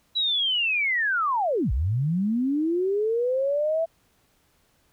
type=linear two-way sweep; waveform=sine; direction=down then up; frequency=3951 to 52 to 666 Hz; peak=-21 dBFS; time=0.15-3.86 s; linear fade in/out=20 ms; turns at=1.72 s; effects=pink hiss -65 dBFS RMS until 4.92 s